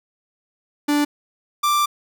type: tone pair in turn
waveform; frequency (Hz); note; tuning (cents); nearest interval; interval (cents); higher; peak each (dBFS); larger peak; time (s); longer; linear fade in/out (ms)
45% pulse; 292.8 / 1178.3; D4 / D6; -5 / +5; 2 octaves; 2410; second; -16; neither; 0.88-1.05 / 1.63-1.86; second; 10
effects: none